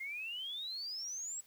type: exponential sweep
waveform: sine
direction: up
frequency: 2093 to 7860 Hz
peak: -39 dBFS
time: 0-1.41 s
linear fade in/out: 10 ms
effects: white hiss -65 dBFS RMS until 1.46 s